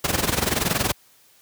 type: noise with amplitude modulation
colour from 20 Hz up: pink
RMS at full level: -19 dBFS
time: 0.04-0.92 s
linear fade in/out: 5 ms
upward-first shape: sine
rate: 21.1 Hz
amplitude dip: 80%
effects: white hiss -56 dBFS RMS until 1.41 s + high-pass 60 Hz 12 dB/octave